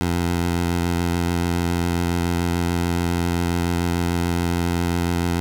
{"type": "tone with vibrato", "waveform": "15% pulse", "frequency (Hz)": 86.4, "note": "F2", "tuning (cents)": -18, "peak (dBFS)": -13, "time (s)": [0.01, 5.4], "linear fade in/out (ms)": 0, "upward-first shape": "sine", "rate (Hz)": 7.1, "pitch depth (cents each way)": 19, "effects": []}